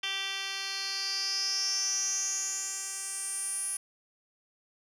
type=tone with band-pass filter sweep; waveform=10% pulse; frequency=390 Hz; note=G4; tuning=9 cents flat; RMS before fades=-33 dBFS; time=0.03-3.77 s; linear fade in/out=5 ms; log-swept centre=3400 to 10000 Hz; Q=8.5; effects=none